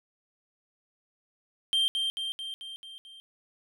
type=tone with echo; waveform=triangle; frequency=3162 Hz; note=G7; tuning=14 cents sharp; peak=-21 dBFS; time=1.73-1.88 s; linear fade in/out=0 ms; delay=220 ms; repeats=6; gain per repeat=-4 dB; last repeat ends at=3.2 s; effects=none